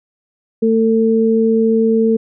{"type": "tone pair together", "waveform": "sine", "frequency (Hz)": [223.5, 448.6], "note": ["A3", "A4"], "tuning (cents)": [27, 34], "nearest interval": "octave", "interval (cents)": 1207, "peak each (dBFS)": -13, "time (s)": [0.62, 2.17], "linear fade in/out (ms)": 10, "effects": []}